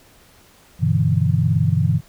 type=chord; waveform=sine; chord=E minor seventh; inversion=first; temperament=equal; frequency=98 / 123.47 / 146.83 / 164.81 Hz; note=G2 / B2 / D3 / E3; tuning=0 / 0 / 0 / 0 cents; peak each=-20 dBFS; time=0.79-2.01 s; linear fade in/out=50 ms; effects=pink hiss -51 dBFS RMS until 2.08 s